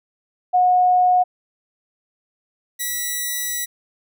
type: tone pair in turn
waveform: sine / 5% pulse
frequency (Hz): 727 / 1949.8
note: F#5 / B6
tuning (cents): -31 / -23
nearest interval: octave + perfect fourth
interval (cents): 1708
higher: second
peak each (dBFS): -12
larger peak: neither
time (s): 0.53-1.24 / 2.79-3.66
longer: second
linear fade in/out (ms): 20
effects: none